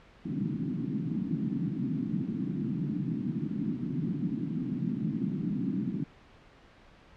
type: band-pass noise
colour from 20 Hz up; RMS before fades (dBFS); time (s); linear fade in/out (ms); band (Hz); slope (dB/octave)
pink; -32; 0.25-6.04; 10; 140 to 300; 48
effects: pink hiss -56 dBFS RMS until 7.16 s + low-pass 3000 Hz 12 dB/octave